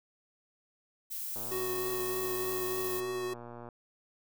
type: noise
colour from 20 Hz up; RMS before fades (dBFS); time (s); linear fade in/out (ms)
violet; -38; 1.1-3.01; 20
type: click train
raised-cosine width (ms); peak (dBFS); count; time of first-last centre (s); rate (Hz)
1; -32; 278; 1.36-3.688; 119
type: tone with vibrato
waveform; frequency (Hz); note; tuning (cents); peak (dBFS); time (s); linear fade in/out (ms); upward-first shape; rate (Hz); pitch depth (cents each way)
square; 370; F#4; 0; -34; 1.51-3.34; 10; triangle; 3.3; 15
effects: none